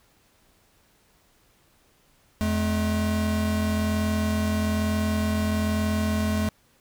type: tone pair together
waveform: square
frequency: 85.1 / 214.2 Hz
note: F2 / A3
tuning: -44 / -46 cents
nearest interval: octave + major third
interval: 1598 cents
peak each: -27 / -25 dBFS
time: 2.41-6.49 s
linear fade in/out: 0 ms
effects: pink hiss -62 dBFS RMS until 6.8 s